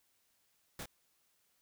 pink noise with echo, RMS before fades -44 dBFS, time 0.79-0.83 s, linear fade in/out 2 ms, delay 28 ms, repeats 1, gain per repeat -3 dB, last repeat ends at 0.858 s, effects white hiss -75 dBFS RMS until 1.61 s

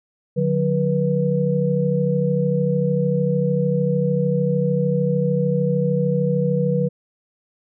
sine tone cluster, 148.5 / 181.8 / 487 Hz, D3 / F#3 / B4, +20 / -30 / -24 cents, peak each -21 dBFS, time 0.36-6.89 s, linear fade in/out 20 ms, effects none

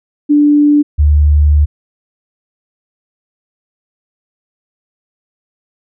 sine tone pair in turn, 293.6 / 74.06 Hz, D4 / D2, 0 / +15 cents, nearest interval 2 octaves, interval 2385 cents, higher first, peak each -5 dBFS, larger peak neither, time 0.29-0.83 / 0.98-1.66 s, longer second, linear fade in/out 20 ms, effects none

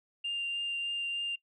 sine tone with vibrato, 2794 Hz, F7, in tune, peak -30 dBFS, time 0.24-1.36 s, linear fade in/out 10 ms, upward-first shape triangle, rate 3.3 Hz, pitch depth 9 cents each way, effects noise-tail reverb RT60 0.1 s tail -24 dB re dry + tanh soft clip ceiling -28 dBFS

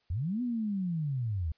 sine linear two-way sweep, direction up then down, 72.7 to 251.4 to 72.7 Hz, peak -29 dBFS, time 0.1-1.52 s, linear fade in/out 5 ms, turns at 0.42 s, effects white hiss -72 dBFS RMS until 1.57 s + resampled to 11025 Hz

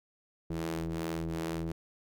sawtooth ring-modulated tone, 81.9 Hz, E2, 11 cents flat, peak -26 dBFS, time 0.5-1.72 s, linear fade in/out 5 ms, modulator 247 Hz, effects none

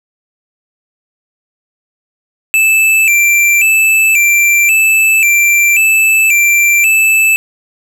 square tone with vibrato, 2489 Hz, D#7, in tune, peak -7 dBFS, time 2.54-7.36 s, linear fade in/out 0 ms, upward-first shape square, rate 0.93 Hz, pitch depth 95 cents each way, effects none

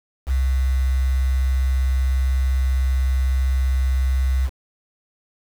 sine tone with quantisation, 65.41 Hz, C2, in tune, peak -16 dBFS, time 0.26-4.5 s, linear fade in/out 50 ms, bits 6, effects none

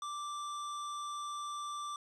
square tone, 1174.7 Hz, D6, in tune, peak -39 dBFS, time 0.02-1.96 s, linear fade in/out 2 ms, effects resampled to 22050 Hz + 11-bit

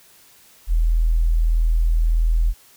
sine tone, 40.81 Hz, E1, 17 cents flat, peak -14 dBFS, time 0.67-2.54 s, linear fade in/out 50 ms, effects white hiss -51 dBFS RMS until 2.76 s

